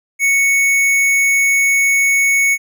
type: tone with hard clipping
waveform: sine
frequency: 2217 Hz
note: C#7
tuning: in tune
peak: -12 dBFS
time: 0.19-2.58 s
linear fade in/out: 50 ms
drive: 15 dB
effects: none